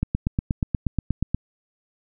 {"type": "click train", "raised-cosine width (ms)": 5, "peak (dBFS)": -9, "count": 12, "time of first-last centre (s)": [0.03, 1.346], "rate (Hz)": 8.36, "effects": []}